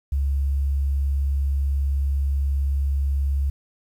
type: tone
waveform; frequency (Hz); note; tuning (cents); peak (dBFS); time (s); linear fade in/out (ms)
sine; 69.3; C#2; 0; -19; 0.12-3.5; 5
effects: 9-bit